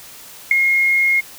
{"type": "tone with ADSR envelope", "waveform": "sine", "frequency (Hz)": 2148, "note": "C7", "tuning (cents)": 45, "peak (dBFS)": -4, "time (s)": [0.51, 1.21], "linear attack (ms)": 4, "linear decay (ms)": 4, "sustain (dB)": -8, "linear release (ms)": 16, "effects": ["tanh soft clip ceiling 0 dBFS", "white hiss -39 dBFS RMS until 1.38 s"]}